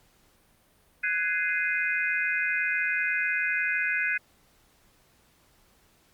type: chord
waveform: sine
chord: Ab dominant seventh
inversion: third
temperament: just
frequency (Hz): 1495.1 / 1661.2 / 2077 / 2492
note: Gb6 / Ab6 / C7 / Eb7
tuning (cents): +18 / 0 / -13 / +2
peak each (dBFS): -30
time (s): 1.03-4.18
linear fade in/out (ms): 10
effects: pink hiss -63 dBFS RMS until 6.13 s + Opus 48 kbps